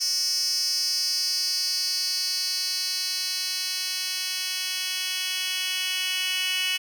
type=tone with high-pass filter sweep; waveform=10% pulse; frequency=370 Hz; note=F#4; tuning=in tune; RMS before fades=-27 dBFS; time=0-6.78 s; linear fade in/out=20 ms; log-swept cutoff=5300 to 3000 Hz; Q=5.8; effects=none